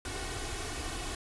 pink noise with comb filter, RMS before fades -37 dBFS, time 0.05-1.15 s, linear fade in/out 2 ms, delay 2.7 ms, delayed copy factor +0.7, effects resampled to 24000 Hz

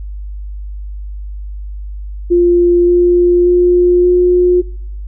sine tone with pitch steps, 349.2 / 352 / 354.9 / 357.8 Hz, F4 / F4 / F4 / F4, 0 / +14 / +28 / +42 cents, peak -6 dBFS, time 2.3-4.62 s, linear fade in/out 20 ms, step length 580 ms, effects noise-tail reverb RT60 0.7 s tail -24 dB re dry + added 50 Hz sine -22 dBFS peak until 5.07 s

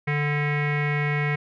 square tone with low-pass filter, 146.9 Hz, D3, 1 cent sharp, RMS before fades -24 dBFS, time 0.07-1.36 s, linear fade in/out 10 ms, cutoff 2100 Hz, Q 9.7, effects none

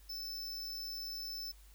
square tone with amplitude modulation, 5274 Hz, E8, in tune, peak -39 dBFS, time 0.09-1.52 s, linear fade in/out 10 ms, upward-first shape sine, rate 262 Hz, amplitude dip 35%, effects added 50 Hz sine -56 dBFS peak until 1.74 s + white hiss -65 dBFS RMS until 1.74 s

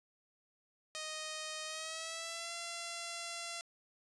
5% pulse tone with pitch glide, 622.3 to 682.6 Hz, D#5 to F5, 0 to -40 cents, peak -29 dBFS, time 0.95-3.61 s, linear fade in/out 0 ms, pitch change +160 cents, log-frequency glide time 1.65-2.53 s, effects resampled to 24000 Hz

